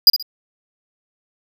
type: tone with echo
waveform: square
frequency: 4878 Hz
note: D#8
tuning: 35 cents flat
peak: -4 dBFS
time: 0.07-0.1 s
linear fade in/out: 2 ms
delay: 63 ms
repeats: 2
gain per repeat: -12 dB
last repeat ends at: 0.226 s
effects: none